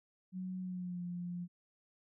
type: tone with pitch glide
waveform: sine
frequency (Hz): 185 to 175.93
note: F#3 to F3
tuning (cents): 0 to +13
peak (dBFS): -38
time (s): 0.32-1.48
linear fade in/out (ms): 50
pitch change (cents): -87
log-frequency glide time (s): 0.6-1.03
effects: none